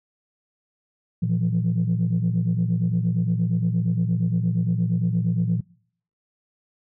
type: tone cluster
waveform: sine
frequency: 115.9 / 167.8 / 176.4 Hz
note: A#2 / E3 / F3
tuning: -10 / +31 / +18 cents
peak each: -23 dBFS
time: 1.22-5.61 s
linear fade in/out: 10 ms
effects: noise-tail reverb RT60 0.6 s tail -24 dB re dry + tanh soft clip ceiling -13 dBFS